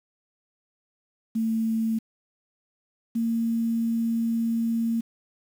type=tone pair in turn; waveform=sine; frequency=223.8 / 229.3 Hz; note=A3 / A#3; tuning=+30 / -28 cents; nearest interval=unison; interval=42 cents; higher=second; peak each=-22 dBFS; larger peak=neither; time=1.35-1.99 / 3.15-5.01 s; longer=second; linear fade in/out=10 ms; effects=8-bit